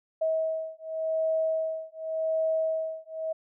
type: beating tone pair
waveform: sine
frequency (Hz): 640 / 640.88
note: D#5 / E5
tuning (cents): +49 / -49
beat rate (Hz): 0.88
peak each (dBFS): -29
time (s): 0.21-3.33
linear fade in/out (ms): 10
effects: none